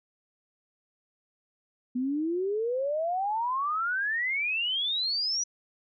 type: exponential sweep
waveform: sine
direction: up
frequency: 243.6 to 5920 Hz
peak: -26 dBFS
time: 1.95-5.44 s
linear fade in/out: 10 ms
effects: none